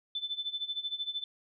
sine tone with tremolo, 3520 Hz, A7, in tune, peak -30 dBFS, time 0.15-1.24 s, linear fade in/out 2 ms, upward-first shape sine, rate 13 Hz, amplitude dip 85%, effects none

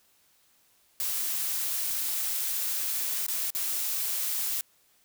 blue noise with dropouts, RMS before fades -30 dBFS, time 1-4.61 s, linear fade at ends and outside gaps 1 ms, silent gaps 3.265-3.283 / 3.504-3.549 s, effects white hiss -65 dBFS RMS until 5.04 s

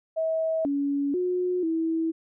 sine tone with pitch steps, 644 / 282.4 / 361.6 / 325.4 Hz, E5 / C#4 / F#4 / E4, -41 / +32 / -40 / -22 cents, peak -23 dBFS, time 0.16-2.12 s, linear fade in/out 20 ms, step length 490 ms, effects none

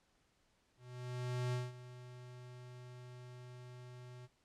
square tone with ADSR envelope, 124.3 Hz, B2, 12 cents sharp, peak -35 dBFS, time 0.77-4.28 s, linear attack 760 ms, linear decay 190 ms, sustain -16 dB, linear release 35 ms, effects pink hiss -75 dBFS RMS until 4.44 s + low-pass 8000 Hz 12 dB/octave

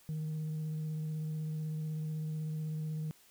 sine tone with vibrato, 155.56 Hz, D#3, in tune, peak -32 dBFS, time 0.09-3.11 s, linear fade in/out 0 ms, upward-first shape square, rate 16 Hz, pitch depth 11 cents each way, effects tanh soft clip ceiling -33 dBFS + white hiss -63 dBFS RMS until 3.3 s

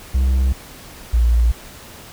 triangle / sine tone pair in turn, 65.1 / 58.38 Hz, C2 / A#1, -8 / +3 cents, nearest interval major second, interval 189 cents, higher first, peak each -11 dBFS, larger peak neither, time 0.14-0.53 / 1.13-1.52 s, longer neither, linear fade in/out 10 ms, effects pink hiss -39 dBFS RMS until 2.12 s

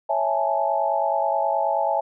sine chord, A major seventh, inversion first, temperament equal, 554.4 / 659.3 / 830.6 / 880 Hz, C#5 / E5 / G#5 / A5, 0 / 0 / 0 / 0 cents, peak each -27 / -24 / -24 / -26 dBFS, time 0.09-2.01 s, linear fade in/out 10 ms, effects none

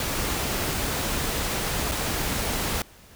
pink noise with dropouts, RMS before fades -27 dBFS, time 0-2.82 s, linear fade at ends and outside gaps 2 ms, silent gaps 1.914-1.918 s, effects pink hiss -51 dBFS RMS until 3.15 s

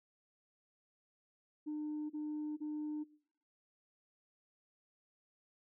sine tone bursts, 302 Hz, D4, 48 cents sharp, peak -36 dBFS, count 3, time 1.66-3.042 s, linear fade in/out 20 ms, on 440 ms, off 31 ms, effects noise-tail reverb RT60 0.7 s tail -24 dB re dry + tanh soft clip ceiling -35 dBFS

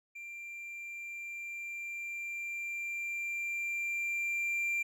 triangle tone with level ramp, 2371 Hz, D7, 16 cents sharp, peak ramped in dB -41 to -28 dBFS, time 0.15-4.83 s, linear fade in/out 10 ms, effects none

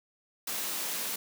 white high-pass noise, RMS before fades -34 dBFS, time 0.47-1.16 s, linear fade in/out 5 ms, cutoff 160 Hz, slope 48 dB/octave, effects none

